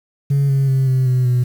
sine tone with pitch steps, 140 / 136.64 / 133.37 / 130.17 / 127.05 / 124.01 Hz, C#3 / C#3 / C3 / C3 / B2 / B2, +18 / -25 / +34 / -9 / +49 / +8 cents, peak -10 dBFS, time 0.3-1.44 s, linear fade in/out 10 ms, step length 190 ms, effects tanh soft clip ceiling -11 dBFS + 7-bit

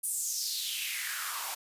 white noise with high-pass filter sweep, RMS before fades -34 dBFS, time 0.03-1.55 s, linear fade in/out 10 ms, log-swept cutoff 9900 to 790 Hz, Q 4.1, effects resampled to 32000 Hz

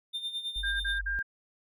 triangle tone with tremolo, 3610 Hz, A7, 44 cents sharp, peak -29 dBFS, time 0.13-0.99 s, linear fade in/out 20 ms, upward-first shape sine, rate 9.4 Hz, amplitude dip 70%
sine tone, 48.74 Hz, G1, 9 cents flat, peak -35 dBFS, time 0.56-1.19 s, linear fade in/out 0 ms
sine tone bursts, 1600 Hz, G6, 35 cents sharp, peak -29 dBFS, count 3, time 0.63-1.228 s, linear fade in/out 10 ms, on 170 ms, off 44 ms
effects none

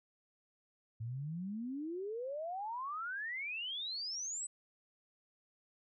sine exponential sweep, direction up, 107.9 to 8200 Hz, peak -38 dBFS, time 1-4.47 s, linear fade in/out 10 ms, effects none

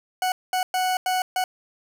40% pulse tone bursts at uneven times, 740 Hz, F#5, in tune, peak -20 dBFS, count 5, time 0.22-0.32 / 0.53-0.63 / 0.74-0.97 / 1.06-1.22 / 1.36-1.44 s, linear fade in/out 2 ms, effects none

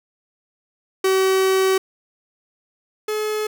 45% pulse tone pair in turn, 380.8 / 427.4 Hz, F#4 / G#4, +50 / +50 cents, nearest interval major second, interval 200 cents, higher second, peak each -15 / -21 dBFS, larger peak first, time 1.04-1.78 / 3.08-3.47 s, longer first, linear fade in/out 5 ms, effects none

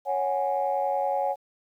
sine chord, C# suspended fourth, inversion none, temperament equal, 554.4 / 740 / 830.6 Hz, C#5 / F#5 / G#5, 0 / 0 / 0 cents, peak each -27 / -28 / -27 dBFS, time 0.05-1.36 s, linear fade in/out 50 ms, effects tanh soft clip ceiling -15 dBFS + 10-bit

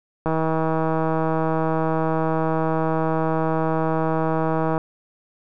click train, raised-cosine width 1 ms, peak -9 dBFS, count 724, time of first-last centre 0.26-4.779 s, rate 160 Hz, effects none

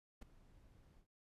brown noise with ADSR envelope, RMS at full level -45 dBFS, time 0.21-1.07 s, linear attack 14 ms, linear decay 6 ms, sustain -20 dB, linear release 95 ms, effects resampled to 32000 Hz

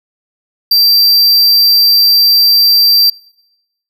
square tone, 4699 Hz, D8, in tune, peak -6 dBFS, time 0.71-3.1 s, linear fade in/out 5 ms, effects noise-tail reverb RT60 0.9 s tail -25 dB re dry

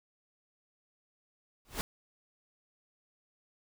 pink noise with exponential growth, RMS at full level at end -29 dBFS, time 1.65-1.81 s, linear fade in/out 0 ms, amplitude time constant 33 ms, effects none

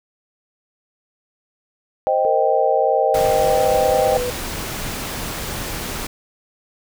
sine chord, C minor, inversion none, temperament equal, 523.3 / 622.3 / 784 Hz, C5 / Eb5 / G5, 0 / 0 / 0 cents, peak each -19 dBFS, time 2.07-4.17 s, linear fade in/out 0 ms
sine tone with pitch glide, 460.8 to 493.9 Hz, A#4 to B4, -20 to 0 cents, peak -21 dBFS, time 2.25-4.3 s, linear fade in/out 0 ms, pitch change +120 cents, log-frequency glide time 3.1-3.78 s
pink noise, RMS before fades -27 dBFS, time 3.14-6.07 s, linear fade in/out 5 ms
effects none

